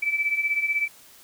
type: beating tone pair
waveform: sine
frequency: 2301 / 2317 Hz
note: D7 / D7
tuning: -36 / -24 cents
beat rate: 16 Hz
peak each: -28 / -23 dBFS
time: 0.02-0.88 s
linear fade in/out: 10 ms
effects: white hiss -51 dBFS RMS until 1.23 s